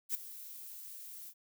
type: noise with ADSR envelope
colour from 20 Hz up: violet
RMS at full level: -32 dBFS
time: 0.09-1.34 s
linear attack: 55 ms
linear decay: 10 ms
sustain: -16 dB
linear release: 59 ms
effects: none